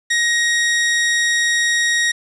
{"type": "tone", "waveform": "sawtooth", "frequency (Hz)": 1882, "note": "A#6", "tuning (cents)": 16, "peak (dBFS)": -11, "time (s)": [0.1, 2.12], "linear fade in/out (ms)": 10, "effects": ["resampled to 22050 Hz", "7-bit"]}